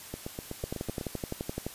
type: two click trains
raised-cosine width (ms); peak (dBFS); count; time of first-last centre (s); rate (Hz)
2; -19 / -22; 13 / 8; 0.64-1.666 / 0.14-1.012; 11.7 / 8.03
effects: white hiss -46 dBFS RMS until 1.74 s + resampled to 32000 Hz